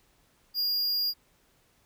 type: tone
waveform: square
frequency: 4832 Hz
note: D8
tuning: 48 cents sharp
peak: -26 dBFS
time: 0.54-1.14 s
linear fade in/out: 50 ms
effects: pink hiss -66 dBFS RMS until 1.85 s